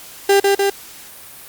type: tone with echo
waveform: 35% pulse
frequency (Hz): 397.3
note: G4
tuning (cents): +23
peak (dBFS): -8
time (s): 0.29-0.4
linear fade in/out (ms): 5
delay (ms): 150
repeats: 2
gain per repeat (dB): -2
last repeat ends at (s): 0.7
effects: white hiss -38 dBFS RMS until 1.48 s + Opus 48 kbps